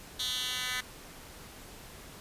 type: tone with high-pass filter sweep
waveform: 10% pulse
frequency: 251.9 Hz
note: B3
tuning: 34 cents sharp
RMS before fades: -34 dBFS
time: 0.19-0.81 s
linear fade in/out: 10 ms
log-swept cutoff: 3600 to 2100 Hz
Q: 3.1
effects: pink hiss -49 dBFS RMS until 2.2 s + resampled to 32000 Hz